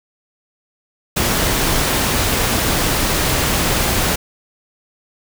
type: noise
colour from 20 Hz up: pink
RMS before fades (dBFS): -17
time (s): 1.16-4.16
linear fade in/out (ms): 10
effects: none